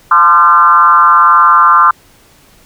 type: tone with frequency modulation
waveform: sine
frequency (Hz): 1200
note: D6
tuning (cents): +37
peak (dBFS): -3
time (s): 0.11-1.91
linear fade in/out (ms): 5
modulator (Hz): 161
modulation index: 1.3
effects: pink hiss -45 dBFS RMS until 2.65 s